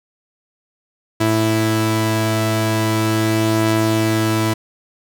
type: tone pair together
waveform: sawtooth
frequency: 110 / 329.6 Hz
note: A2 / E4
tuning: 0 / 0 cents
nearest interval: octave + perfect fifth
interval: 1900 cents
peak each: -14 dBFS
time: 1.2-4.54 s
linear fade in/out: 10 ms
effects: none